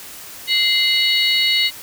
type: tone cluster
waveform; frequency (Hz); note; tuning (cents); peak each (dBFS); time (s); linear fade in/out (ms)
sine; 2083 / 2919 / 3817 / 4384; C7 / F#7 / A#7 / C#8; -8 / -24 / +40 / -20; -19; 0.47-1.71; 50
effects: tanh soft clip ceiling -4 dBFS + white hiss -36 dBFS RMS until 1.82 s